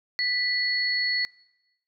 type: tone pair together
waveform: sine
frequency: 1975.5 / 4383 Hz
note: B6 / C#8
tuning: 0 / -20 cents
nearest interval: octave + major second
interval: 1380 cents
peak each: -26 dBFS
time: 0.19-1.25 s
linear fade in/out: 0 ms
effects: noise-tail reverb RT60 1.0 s tail -23 dB re dry